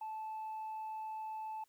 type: tone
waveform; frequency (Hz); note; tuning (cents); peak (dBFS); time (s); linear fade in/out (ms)
sine; 873; A5; -14; -38; 0.01-1.64; 5
effects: tanh soft clip ceiling -38 dBFS + white hiss -75 dBFS RMS until 1.68 s